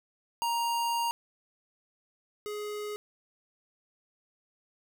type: tone pair in turn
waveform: square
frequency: 936 / 418.3 Hz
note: A#5 / G#4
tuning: +7 / +12 cents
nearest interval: octave + major second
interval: 1395 cents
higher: first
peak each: -28 / -35 dBFS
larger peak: first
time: 0.42-1.11 / 2.46-2.96 s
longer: first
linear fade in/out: 0 ms
effects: none